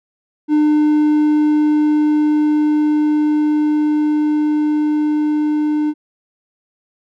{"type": "tone with level ramp", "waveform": "triangle", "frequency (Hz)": 301.4, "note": "D4", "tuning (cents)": 45, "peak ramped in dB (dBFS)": [-8, -12], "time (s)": [0.48, 5.94], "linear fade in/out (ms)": 50, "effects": []}